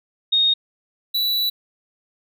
sine / square tone pair in turn, 3716 / 3947 Hz, A#7 / B7, -6 / -2 cents, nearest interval minor second, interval 104 cents, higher second, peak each -14 / -19 dBFS, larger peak first, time 0.32-0.54 / 1.14-1.5 s, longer second, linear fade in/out 10 ms, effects none

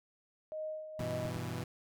sine tone with tremolo, 622.3 Hz, D#5, in tune, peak -36 dBFS, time 0.52-1.31 s, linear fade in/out 0 ms, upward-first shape sine, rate 2 Hz, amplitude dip 60%
sawtooth chord, E minor, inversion first, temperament equal with one note detuned, 98 / 122.55 / 164.81 Hz, G2 / B2 / E3, 0 / -13 / 0 cents, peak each -39 / -36 / -38 dBFS, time 0.99-1.64 s, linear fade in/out 5 ms
clicks, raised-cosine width 3 ms, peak -32 dBFS, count 3, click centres 1.009 / 1.253 / 1.362 s
effects none

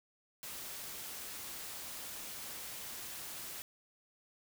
white noise, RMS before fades -45 dBFS, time 0.43-3.62 s, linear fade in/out 0 ms, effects none

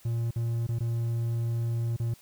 triangle tone with dropouts, 116.4 Hz, A#2, 2 cents flat, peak -24 dBFS, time 0.05-2.14 s, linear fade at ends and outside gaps 5 ms, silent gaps 0.309-0.359 / 0.668-0.688 / 0.788-0.804 / 1.965-1.998 s, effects white hiss -57 dBFS RMS until 2.21 s

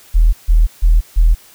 sine tone bursts, 40.09 Hz, E1, 47 cents flat, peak -5 dBFS, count 4, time 0.14-1.35 s, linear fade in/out 20 ms, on 190 ms, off 150 ms, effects tanh soft clip ceiling -1 dBFS + white hiss -44 dBFS RMS until 1.54 s

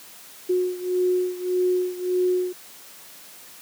sine beating tone pair, 362.9 / 364.6 Hz, F#4 / F#4, -34 / -25 cents, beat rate 1.7 Hz, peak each -22 / -25 dBFS, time 0.49-2.53 s, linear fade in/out 10 ms, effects white hiss -45 dBFS RMS until 3.61 s + high-pass 150 Hz 12 dB/octave

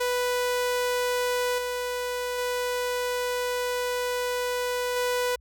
sawtooth tone with level steps, 493.9 Hz, B4, in tune, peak -20 / -24 / -22 / -20 dBFS, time 0-5.36 s, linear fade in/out 10 ms, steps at 1.58 / 2.38 / 4.96 s, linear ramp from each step 5 ms, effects added 60 Hz sine -53 dBFS peak until 5.4 s

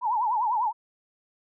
sine tone with vibrato, 916 Hz, A#5, 31 cents flat, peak -22 dBFS, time 0.01-0.73 s, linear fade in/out 50 ms, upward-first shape triangle, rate 10 Hz, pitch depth 200 cents each way, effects none

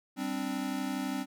square chord, G suspended fourth, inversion none, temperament equal, 196 / 261.6 / 293.7 Hz, G3 / C4 / D4, 0 / 0 / 0 cents, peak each -39 / -35 / -38 dBFS, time 0.16-1.26 s, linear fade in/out 50 ms, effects none

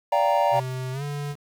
triangle chord, G minor seventh, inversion second, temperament equal with one note detuned, 581.6 / 698.5 / 784 / 932.3 Hz, D5 / F5 / G5 / Bb5, -17 / 0 / 0 / 0 cents, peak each -21 / -23 / -23 / -21 dBFS, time 0.12-0.6 s, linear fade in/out 5 ms
square tone with pitch glide, 128.9 to 144.69 Hz, C3 to D3, -26 to -25 cents, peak -29 dBFS, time 0.51-1.36 s, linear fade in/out 50 ms, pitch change +201 cents, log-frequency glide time 0.92-1.03 s
effects 8-bit

